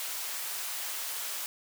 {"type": "high-pass noise", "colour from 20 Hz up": "white", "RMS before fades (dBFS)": -36, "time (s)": [0, 1.46], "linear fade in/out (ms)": 0, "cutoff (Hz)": 670, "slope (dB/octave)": 12, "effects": []}